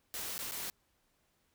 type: noise with dropouts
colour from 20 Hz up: white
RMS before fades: -40 dBFS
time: 0.14-0.7 s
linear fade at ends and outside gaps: 0 ms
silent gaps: 0.38-0.39 / 0.512-0.52 s
effects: pink hiss -75 dBFS RMS until 1.54 s